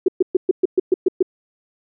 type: tone bursts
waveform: sine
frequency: 369.7 Hz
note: F#4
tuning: 1 cent flat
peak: -10 dBFS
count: 9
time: 0.06-1.227 s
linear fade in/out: 5 ms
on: 23 ms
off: 120 ms
effects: none